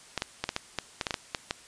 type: clicks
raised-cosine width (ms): 0.2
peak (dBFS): -11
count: 12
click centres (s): 0.177 / 0.221 / 0.44 / 0.491 / 0.564 / 0.787 / 1.012 / 1.068 / 1.108 / 1.142 / 1.348 / 1.509
effects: white hiss -52 dBFS RMS until 1.67 s + resampled to 22050 Hz